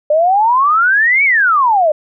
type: exponential two-way sweep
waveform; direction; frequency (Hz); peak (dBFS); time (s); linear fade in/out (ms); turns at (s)
sine; up then down; 587.3 to 2304 to 587.3; -8; 0.1-1.92; 5; 1.24
effects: none